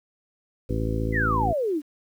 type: harmonic tone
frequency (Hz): 55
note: A1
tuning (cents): 0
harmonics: 1 / 2 / 3 / 4 / 5 / 6 / 7 / 9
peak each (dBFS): -28 / -28 / -35 / -34 / -32 / -36 / -34 / -34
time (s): 0.69-1.53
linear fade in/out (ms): 10
type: exponential sweep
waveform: sine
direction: down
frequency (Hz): 2093 to 277.2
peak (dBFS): -22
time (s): 1.12-1.82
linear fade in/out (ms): 50
effects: 9-bit